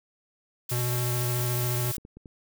blue noise, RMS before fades -33 dBFS, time 0.69-1.97 s, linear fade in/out 5 ms
square tone with vibrato, 122.5 Hz, B2, 14 cents flat, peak -27 dBFS, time 0.71-1.92 s, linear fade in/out 10 ms, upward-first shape sine, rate 14 Hz, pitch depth 19 cents each way
clicks, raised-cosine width 3 ms, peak -32 dBFS, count 11, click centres 1.174 / 1.231 / 1.559 / 1.635 / 1.76 / 1.811 / 1.852 / 1.982 / 2.051 / 2.17 / 2.258 s
effects none

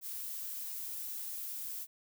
violet noise with high-pass filter sweep, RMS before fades -41 dBFS, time 0.01-1.87 s, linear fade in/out 50 ms, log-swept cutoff 970 to 620 Hz, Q 1.8, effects none

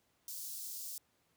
white high-pass noise, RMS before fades -44 dBFS, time 0.28-0.98 s, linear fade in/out 2 ms, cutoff 4700 Hz, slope 24 dB/octave, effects pink hiss -75 dBFS RMS until 1.36 s + high-pass 80 Hz 12 dB/octave

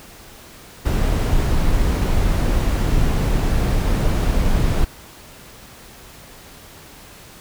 brown noise, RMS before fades -17 dBFS, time 0.85-4.85 s, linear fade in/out 10 ms, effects pink hiss -42 dBFS RMS until 7.4 s

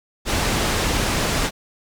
pink low-pass noise, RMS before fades -21 dBFS, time 0.25-1.51 s, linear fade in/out 50 ms, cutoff 8400 Hz, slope 12 dB/octave, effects none

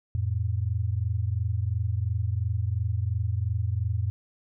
sine tone pair together, 88.02 / 110.9 Hz, F2 / A2, +14 / +14 cents, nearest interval major third, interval 400 cents, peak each -27 dBFS, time 0.15-4.1 s, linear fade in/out 0 ms, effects none

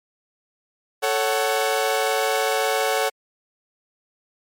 sawtooth chord, F# minor, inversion first, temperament equal with one note detuned, 440 / 554.4 / 747.3 Hz, A4 / C#5 / F#5, 0 / 0 / +17 cents, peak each -20 dBFS, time 1.02-3.1 s, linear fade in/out 20 ms, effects MP3 64 kbps

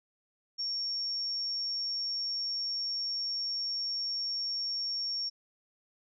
sine tone, 5510 Hz, F8, 24 cents flat, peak -31 dBFS, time 0.58-5.3 s, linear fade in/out 20 ms, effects none

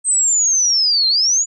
sine linear two-way sweep, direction down then up, 8350 to 4095 to 7010 Hz, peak -12 dBFS, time 0.04-1.46 s, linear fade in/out 50 ms, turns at 1.08 s, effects none

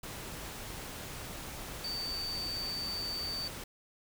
sine tone in noise, 4585 Hz, D8, 42 cents flat, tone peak -35 dBFS, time 1.84-3.48 s, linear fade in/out 5 ms, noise pink, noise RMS -43 dBFS, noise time 0.03-3.64 s, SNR +5 dB, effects none

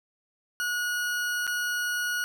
40% pulse tone with dropouts, 1454 Hz, F#6, 31 cents flat, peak -26 dBFS, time 0.6-2.24 s, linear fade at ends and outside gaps 0 ms, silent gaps 1.468-1.476 s, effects none

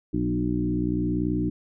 harmonic tone with a mistuned harmonic, 60.6 Hz, B1, 32 cents flat, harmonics 1 / 2 / 3 / 4 / 5 / 6, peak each -32 / -31 / -29 / -32 / -26 / -34 dBFS, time 0.13-1.5 s, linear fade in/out 10 ms, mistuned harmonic 4, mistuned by +19 cents, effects none

